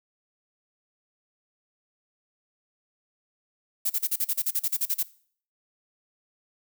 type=noise bursts; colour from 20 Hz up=violet; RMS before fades=-25 dBFS; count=14; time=3.85-5.031 s; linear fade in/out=10 ms; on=50 ms; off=37 ms; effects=noise-tail reverb RT60 0.5 s tail -19 dB re dry